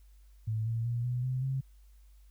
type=tone with pitch steps; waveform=sine; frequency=110 / 114.34 / 118.85 / 123.54 / 128.42 / 133.48 Hz; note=A2 / A#2 / A#2 / B2 / C3 / C3; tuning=0 / -33 / +34 / +1 / -32 / +35 cents; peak=-29 dBFS; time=0.47-1.61 s; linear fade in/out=10 ms; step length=190 ms; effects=added 50 Hz sine -54 dBFS peak until 2.3 s + white hiss -72 dBFS RMS until 2.3 s